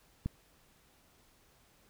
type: click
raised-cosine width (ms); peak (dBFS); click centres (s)
5; -21; 0.26
effects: pink hiss -66 dBFS RMS until 1.89 s